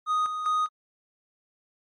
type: tone with tremolo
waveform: triangle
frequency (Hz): 1244.5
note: D#6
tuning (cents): 0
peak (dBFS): -20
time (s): 0.06-0.69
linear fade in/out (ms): 50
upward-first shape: square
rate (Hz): 2.5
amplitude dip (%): 55
effects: MP3 48 kbps